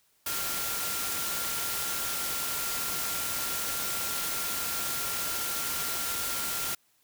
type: tone in noise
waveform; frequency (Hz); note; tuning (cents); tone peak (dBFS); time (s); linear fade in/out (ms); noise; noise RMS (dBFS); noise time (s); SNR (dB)
sine; 1384; F6; -16; -40; 0.26-6.75; 5; white; -32; 0.26-6.75; -11
effects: white hiss -68 dBFS RMS until 7.03 s